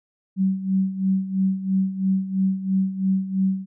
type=tone with tremolo; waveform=sine; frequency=190.9 Hz; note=G3; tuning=46 cents flat; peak=-16 dBFS; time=0.36-3.66 s; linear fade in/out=50 ms; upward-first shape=sine; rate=3 Hz; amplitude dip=75%; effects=none